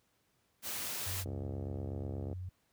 white noise, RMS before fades -39 dBFS, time 0.62-1.25 s, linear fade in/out 50 ms
sine tone with pitch glide, 92.5 to 91.38 Hz, F#2 to F#2, 0 to -21 cents, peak -38 dBFS, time 1.06-2.49 s, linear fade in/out 5 ms, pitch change -21 cents, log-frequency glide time 1.3-1.91 s
click train, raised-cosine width 2 ms, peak -29 dBFS, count 74, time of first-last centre 1.26-2.329 s, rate 68.3 Hz
effects pink hiss -75 dBFS RMS until 2.72 s + high-pass 60 Hz 12 dB/octave

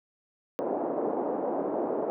pink band-pass noise, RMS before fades -30 dBFS, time 0.59-2.1 s, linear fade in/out 0 ms, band 290 to 770 Hz, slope 24 dB/octave, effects none

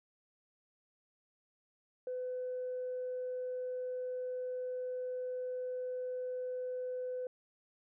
sine tone, 504 Hz, B4, 35 cents sharp, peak -35 dBFS, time 2.07-7.27 s, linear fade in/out 2 ms, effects tanh soft clip ceiling -32 dBFS

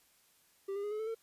triangle tone with pitch steps, 392 / 403.3 / 414.8 / 426.7 / 439 / 451.6 Hz, G4 / G4 / G#4 / G#4 / A4 / A4, 0 / +49 / -2 / +47 / -4 / +45 cents, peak -33 dBFS, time 0.68-1.148 s, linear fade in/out 10 ms, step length 78 ms, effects white hiss -68 dBFS RMS until 1.22 s + resampled to 32000 Hz

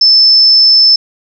sine tone, 5270 Hz, E8, 1 cent flat, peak -3 dBFS, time 0.01-0.96 s, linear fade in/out 5 ms, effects none

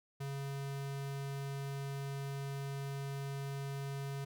square tone, 138.59 Hz, C#3, in tune, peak -39 dBFS, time 0.2-4.25 s, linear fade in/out 10 ms, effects none

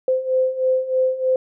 sine beating tone pair, 515 / 518.2 Hz, C5 / C5, -28 / -17 cents, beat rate 3.2 Hz, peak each -22 / -18 dBFS, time 0.08-1.36 s, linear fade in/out 2 ms, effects none

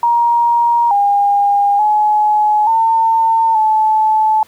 sine tone with pitch steps, 943 / 809 / 846 / 902 / 868 Hz, A#5 / G#5 / G#5 / A5 / A5, +20 / -46 / +32 / +43 / -24 cents, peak -9 dBFS, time 0.03-4.43 s, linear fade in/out 2 ms, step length 880 ms, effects pink hiss -47 dBFS RMS until 4.47 s + high-pass 100 Hz 12 dB/octave

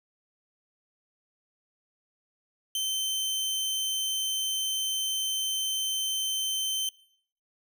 sawtooth tone, 3093 Hz, G7, 24 cents flat, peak -24 dBFS, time 2.75-6.89 s, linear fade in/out 2 ms, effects noise-tail reverb RT60 0.6 s tail -20 dB re dry

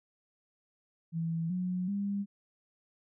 sine tone with pitch steps, 164.81 / 181.81 / 200.6 Hz, E3 / F#3 / G3, 0 / -30 / +40 cents, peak -30 dBFS, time 1.12-2.26 s, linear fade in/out 50 ms, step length 380 ms, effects none

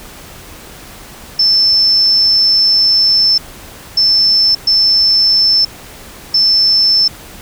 sine tone bursts at uneven times, 5300 Hz, E8, 9 cents sharp, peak -7 dBFS, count 4, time 1.39-3.38 / 3.97-4.55 / 4.67-5.65 / 6.34-7.08 s, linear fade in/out 5 ms, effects pink hiss -34 dBFS RMS until 7.41 s

